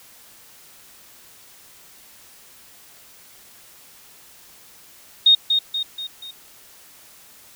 sine tone with echo, 3709 Hz, A#7, 9 cents flat, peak -9 dBFS, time 5.26-5.35 s, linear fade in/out 5 ms, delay 240 ms, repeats 4, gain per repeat -6 dB, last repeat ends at 6.31 s, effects white hiss -48 dBFS RMS until 7.55 s

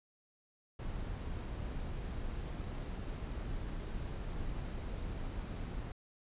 brown noise, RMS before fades -40 dBFS, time 0.79-5.92 s, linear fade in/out 5 ms, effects resampled to 8000 Hz

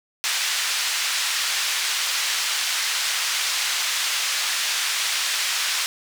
white band-pass noise, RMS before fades -24 dBFS, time 0.24-5.86 s, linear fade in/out 0 ms, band 1400 to 5600 Hz, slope 12 dB/octave, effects none

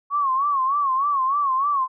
sine tone with vibrato, 1102 Hz, C#6, 11 cents flat, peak -18 dBFS, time 0.1-1.88 s, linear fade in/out 50 ms, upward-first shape sine, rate 3.3 Hz, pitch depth 110 cents each way, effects none

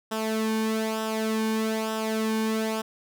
sawtooth tone with flanger, 220 Hz, A3, in tune, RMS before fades -27 dBFS, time 0.11-2.82 s, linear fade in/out 10 ms, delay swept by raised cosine 0.45 to 1.55 ms, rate 1.1 Hz, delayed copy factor -0.65, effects none

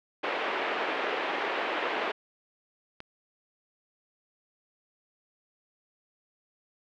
pink band-pass noise, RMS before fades -31 dBFS, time 0.23-2.12 s, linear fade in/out 10 ms, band 360 to 2900 Hz, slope 24 dB/octave
click, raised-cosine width 0.3 ms, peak -25 dBFS, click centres 3.004 s
effects none

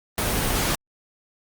pink noise, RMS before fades -23 dBFS, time 0.18-0.75 s, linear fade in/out 0 ms, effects Opus 24 kbps

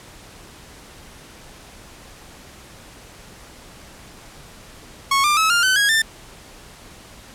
sawtooth tone with pitch steps, 1100 / 1192.6 / 1293.1 / 1402 / 1520.1 / 1648.1 / 1787 Hz, C#6 / D6 / E6 / F6 / F#6 / G#6 / A6, -14 / +26 / -34 / +6 / +46 / -14 / +26 cents, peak -11 dBFS, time 5.11-6.02 s, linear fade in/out 5 ms, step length 130 ms, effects pink hiss -43 dBFS RMS until 7.34 s + low-pass 11000 Hz 12 dB/octave

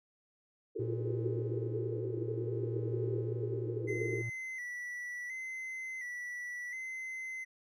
pink band-pass noise, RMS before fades -38 dBFS, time 0.75-4.22 s, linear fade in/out 10 ms, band 330 to 460 Hz, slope 96 dB/octave
triangle tone with tremolo, 116.4 Hz, A#2, 2 cents flat, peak -32 dBFS, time 0.79-4.3 s, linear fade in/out 10 ms, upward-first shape triangle, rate 0.56 Hz, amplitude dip 40%
triangle tone with vibrato, 2006 Hz, B6, 26 cents sharp, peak -37 dBFS, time 3.87-7.45 s, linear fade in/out 20 ms, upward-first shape square, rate 0.7 Hz, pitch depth 44 cents each way
effects none

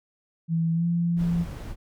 sine tone with pitch glide, 164.81 to 170.82 Hz, E3 to F3, 0 to -38 cents, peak -21 dBFS, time 0.48-1.46 s, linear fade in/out 50 ms, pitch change +62 cents, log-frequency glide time 0.74-0.85 s
brown noise, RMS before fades -35 dBFS, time 1.16-1.76 s, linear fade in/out 50 ms
effects none

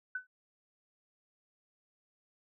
sine tone with exponential decay, 1504 Hz, F#6, 28 cents sharp, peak -31 dBFS, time 0.15-0.27 s, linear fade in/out 5 ms, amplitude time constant 25 ms, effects none

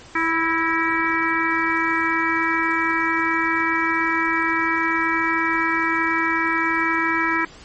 harmonic tone with a mistuned harmonic, 328.3 Hz, E4, 7 cents flat, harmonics 1 / 3 / 4 / 5 / 6 / 7, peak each -25 / -25 / -25 / -25 / -25 / -25 dBFS, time 0.15-7.45 s, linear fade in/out 5 ms, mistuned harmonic 6, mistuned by -47 cents, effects pink hiss -44 dBFS RMS until 7.64 s + MP3 32 kbps

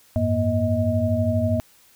sine tone cluster, 92.5 / 104.9 / 237.6 / 630 Hz, F#2 / G#2 / A#3 / D#5, 0 / +18 / +33 / +21 cents, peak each -24 dBFS, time 0.16-1.6 s, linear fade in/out 0 ms, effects white hiss -55 dBFS RMS until 1.95 s

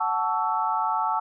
sine chord, F# minor seventh, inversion none, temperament equal with one note detuned, 740 / 880 / 1127.5 / 1318.5 Hz, F#5 / A5 / C#6 / E6, 0 / 0 / +29 / 0 cents, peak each -30 / -25 / -30 / -28 dBFS, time 0-1.2 s, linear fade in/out 10 ms, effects none

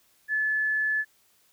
sine tone, 1728 Hz, A6, 32 cents flat, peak -23 dBFS, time 0.28-1.05 s, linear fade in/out 50 ms, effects white hiss -64 dBFS RMS until 1.52 s

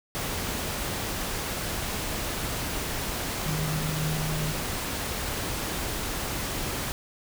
sine tone in noise, 154.7 Hz, D#3, 10 cents flat, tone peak -28 dBFS, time 3.46-4.52 s, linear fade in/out 0 ms, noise pink, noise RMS -31 dBFS, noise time 0.15-6.92 s, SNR 0 dB, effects none

